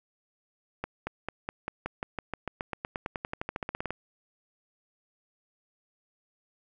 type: accelerating click train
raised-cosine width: 0.5 ms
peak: -17 dBFS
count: 27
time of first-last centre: 0.84-3.906 s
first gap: 230 ms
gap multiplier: 0.94
effects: none